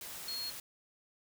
sine tone in noise, 4293 Hz, C8, 44 cents sharp, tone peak -37 dBFS, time 0.28-0.5 s, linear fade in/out 2 ms, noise white, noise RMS -45 dBFS, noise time 0.01-0.6 s, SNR +5 dB, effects none

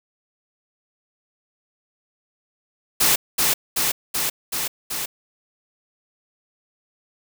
white noise with echo, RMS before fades -17 dBFS, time 3-3.16 s, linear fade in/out 10 ms, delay 380 ms, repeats 5, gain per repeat -2 dB, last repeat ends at 5.06 s, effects none

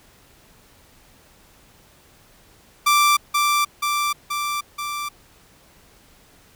sawtooth tone with echo, 1174.7 Hz, D6, in tune, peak -10 dBFS, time 2.86-3.17 s, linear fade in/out 10 ms, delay 480 ms, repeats 4, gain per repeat -3 dB, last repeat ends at 5.09 s, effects pink hiss -53 dBFS RMS until 6.55 s

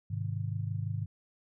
sine chord, Ab major, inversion none, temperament just, 103.83 / 129.78 / 155.74 Hz, Ab2 / C3 / Eb3, 0 / -14 / +2 cents, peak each -33 / -38 / -38 dBFS, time 0.1-1.06 s, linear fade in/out 10 ms, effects none

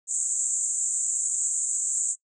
white band-pass noise, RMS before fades -27 dBFS, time 0.07-2.16 s, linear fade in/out 50 ms, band 6900 to 8100 Hz, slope 96 dB/octave, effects noise-tail reverb RT60 0.1 s tail -22 dB re dry

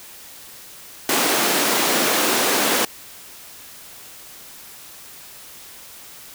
pink high-pass noise, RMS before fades -19 dBFS, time 1.09-2.85 s, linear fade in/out 2 ms, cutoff 240 Hz, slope 24 dB/octave, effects white hiss -41 dBFS RMS until 6.34 s

